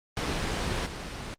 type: noise with level steps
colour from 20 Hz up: pink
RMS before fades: -29 / -36 dBFS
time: 0.17-1.34 s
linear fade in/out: 0 ms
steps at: 0.86 s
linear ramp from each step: 5 ms
effects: low-pass 6000 Hz 12 dB/octave + Opus 32 kbps